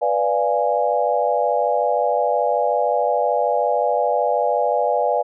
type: chord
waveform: sine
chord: B diminished seventh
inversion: none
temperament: equal with one note detuned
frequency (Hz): 493.9 / 587.3 / 692.8 / 830.6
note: B4 / D5 / F5 / Ab5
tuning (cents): 0 / 0 / -14 / 0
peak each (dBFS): -22 / -21 / -22 / -22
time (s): 0.01-5.23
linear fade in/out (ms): 20
effects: none